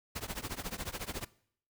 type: noise with tremolo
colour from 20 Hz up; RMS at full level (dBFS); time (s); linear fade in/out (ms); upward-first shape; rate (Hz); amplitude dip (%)
pink; -36; 0.15-1.25; 10; triangle; 14; 100
effects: noise-tail reverb RT60 0.6 s tail -20 dB re dry